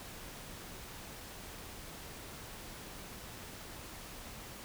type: silence
effects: pink hiss -48 dBFS RMS until 4.64 s